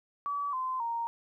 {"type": "tone with pitch steps", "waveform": "sine", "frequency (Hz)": [1145, 1031.9, 930], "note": ["D6", "C6", "A#5"], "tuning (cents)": [-44, -24, -4], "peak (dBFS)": -30, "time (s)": [0.26, 1.07], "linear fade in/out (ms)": 0, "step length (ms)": 270, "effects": ["12-bit"]}